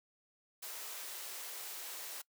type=high-pass noise; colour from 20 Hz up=white; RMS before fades=-45 dBFS; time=0.62-2.22 s; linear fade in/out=10 ms; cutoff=370 Hz; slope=24 dB/octave; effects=noise-tail reverb RT60 0.1 s tail -22 dB re dry